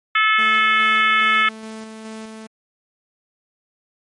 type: harmonic tone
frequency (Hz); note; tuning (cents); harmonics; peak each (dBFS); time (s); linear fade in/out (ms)
433.8; A4; -25; 3 / 4 / 5 / 6 / 7 / 8; -17 / -20 / -18 / -26 / -26 / -28; 0.15-1.49; 5
type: tone with tremolo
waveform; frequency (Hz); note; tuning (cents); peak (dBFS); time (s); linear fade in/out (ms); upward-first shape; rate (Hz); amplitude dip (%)
sawtooth; 220; A3; 0; -27; 0.38-2.47; 10; square; 2.4; 30
effects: MP3 48 kbps